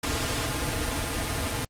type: noise with comb filter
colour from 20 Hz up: pink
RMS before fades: -28 dBFS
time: 0.03-1.65 s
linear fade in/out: 5 ms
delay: 5.3 ms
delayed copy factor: -0.75
effects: low-pass 11000 Hz 12 dB/octave + Opus 48 kbps